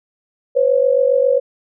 sine tone pair together, 501 / 548.4 Hz, B4 / C#5, +25 / -19 cents, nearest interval major second, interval 156 cents, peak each -14 dBFS, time 0.55-1.4 s, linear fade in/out 20 ms, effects none

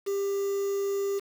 triangle tone with quantisation, 397 Hz, G4, 22 cents sharp, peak -24 dBFS, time 0.06-1.2 s, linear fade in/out 20 ms, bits 7, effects none

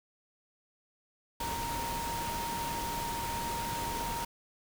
sine tone in noise, 932.3 Hz, A#5, in tune, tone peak -35 dBFS, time 1.4-4.25 s, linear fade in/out 5 ms, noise pink, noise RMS -38 dBFS, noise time 1.4-4.25 s, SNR 0 dB, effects none

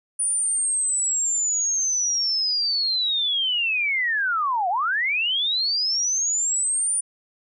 sine linear two-way sweep, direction down then up, 9480 to 686 to 9480 Hz, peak -20 dBFS, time 0.19-7.01 s, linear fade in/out 10 ms, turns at 4.69 s, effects none

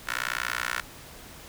15% pulse tone with high-pass filter, 60.6 Hz, B1, 32 cents flat, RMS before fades -31 dBFS, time 0.07-0.81 s, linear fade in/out 10 ms, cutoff 1500 Hz, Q 2.6, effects pink hiss -46 dBFS RMS until 1.48 s

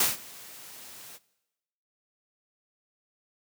white noise with ADSR envelope, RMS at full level -22 dBFS, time 0-1.19 s, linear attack 5 ms, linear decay 160 ms, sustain -24 dB, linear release 37 ms, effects noise-tail reverb RT60 1.0 s tail -20 dB re dry + high-pass 100 Hz 12 dB/octave

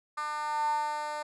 10% pulse tone with high-pass filter sweep, 300 Hz, D4, 37 cents sharp, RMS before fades -32 dBFS, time 0.17-1.23 s, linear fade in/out 10 ms, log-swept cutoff 1100 to 720 Hz, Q 9.6, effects resampled to 24000 Hz

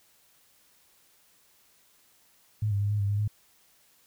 sine tone with pitch steps, 106.6 / 100.5 / 102.2 / 104.3 / 100.1 / 102.3 / 105.2 Hz, G#2 / G2 / G#2 / G#2 / G2 / G#2 / G#2, +46 / +44 / -27 / +8 / +37 / -26 / +23 cents, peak -24 dBFS, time 2.62-3.278 s, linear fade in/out 5 ms, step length 94 ms, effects white hiss -63 dBFS RMS until 4.06 s

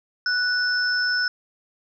sine tone pair together, 1480 / 5274 Hz, F#6 / E8, 0 / 0 cents, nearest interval octave + minor seventh, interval 2200 cents, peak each -21 / -25 dBFS, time 0.26-1.28 s, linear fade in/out 2 ms, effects none

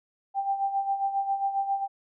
sine tone with tremolo, 788 Hz, G5, 9 cents sharp, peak -22 dBFS, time 0.34-1.88 s, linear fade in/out 50 ms, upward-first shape sine, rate 7.4 Hz, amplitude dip 65%, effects none

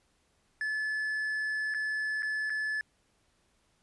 triangle tone with dropouts, 1728 Hz, A6, 32 cents flat, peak -28 dBFS, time 0.61-2.81 s, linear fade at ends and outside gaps 1 ms, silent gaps 1.74-1.746 / 2.223-2.23 / 2.497-2.502 s, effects pink hiss -71 dBFS RMS until 3.82 s + resampled to 24000 Hz

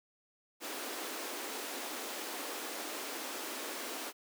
pink high-pass noise, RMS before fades -41 dBFS, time 0.6-4.13 s, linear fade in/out 50 ms, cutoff 260 Hz, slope 48 dB/octave, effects none

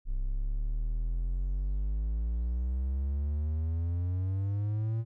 triangle exponential sweep, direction up, 31.62 to 115 Hz, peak -26 dBFS, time 0.05-5.05 s, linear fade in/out 50 ms, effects none

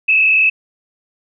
sine tone with frequency modulation, 2592 Hz, E7, 30 cents flat, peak -9 dBFS, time 0.08-0.5 s, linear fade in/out 10 ms, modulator 39.1 Hz, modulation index 1.8, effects none

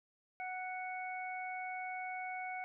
harmonic tone, 740 Hz, F#5, in tune, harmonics 1 / 2 / 3, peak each -41 / -49 / -44 dBFS, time 0.4-2.64 s, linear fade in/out 0 ms, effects none

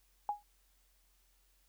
sine tone with exponential decay, 827 Hz, G#5, 8 cents flat, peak -28 dBFS, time 0.29-0.43 s, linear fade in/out 1 ms, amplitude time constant 29 ms, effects added 45 Hz sine -70 dBFS peak until 1.68 s + white hiss -73 dBFS RMS until 1.68 s

